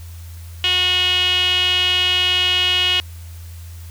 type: tone with band-pass filter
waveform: sawtooth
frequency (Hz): 363.8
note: F#4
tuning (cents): -29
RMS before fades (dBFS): -17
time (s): 0.64-3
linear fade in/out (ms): 0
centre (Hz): 3000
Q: 9.1
effects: added 84 Hz sine -32 dBFS peak until 3.9 s + white hiss -46 dBFS RMS until 3.9 s